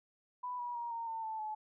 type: tone with pitch steps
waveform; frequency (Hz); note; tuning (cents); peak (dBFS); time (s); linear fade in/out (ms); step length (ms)
sine; 991 / 967.8 / 945.2 / 923 / 901.4 / 880.3 / 859.7; B5 / B5 / A#5 / A#5 / A5 / A5 / A5; +6 / -35 / +24 / -17 / +42 / +1 / -40; -37; 0.43-1.55; 10; 160
effects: none